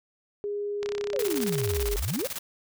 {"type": "tone", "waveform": "sine", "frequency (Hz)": 410, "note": "G#4", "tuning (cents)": -22, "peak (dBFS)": -28, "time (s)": [0.44, 1.96], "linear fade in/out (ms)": 0}
{"type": "click train", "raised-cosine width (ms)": 0.2, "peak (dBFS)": -18, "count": 36, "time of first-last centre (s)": [0.83, 1.887], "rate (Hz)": 33.1}
{"type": "exponential two-way sweep", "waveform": "sine", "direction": "down then up", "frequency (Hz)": [608, 40.55, 608], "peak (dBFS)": -27, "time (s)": [1.13, 2.27], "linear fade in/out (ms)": 10, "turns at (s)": 1.96}
{"type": "noise with tremolo", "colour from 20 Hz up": "white", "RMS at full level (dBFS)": -33, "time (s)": [1.19, 2.39], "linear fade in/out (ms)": 5, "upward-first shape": "square", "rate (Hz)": 18, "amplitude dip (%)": 75}
{"effects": []}